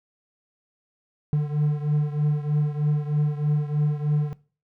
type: beating tone pair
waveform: triangle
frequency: 147.9 / 151.1 Hz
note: D3 / D3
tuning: +13 / +50 cents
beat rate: 3.2 Hz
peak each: -20 / -24 dBFS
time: 1.33-4.33 s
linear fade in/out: 0 ms
effects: noise-tail reverb RT60 0.4 s tail -21 dB re dry